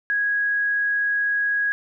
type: tone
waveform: sine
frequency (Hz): 1656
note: G#6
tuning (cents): -5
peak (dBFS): -19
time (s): 0.1-1.72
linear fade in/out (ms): 0
effects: none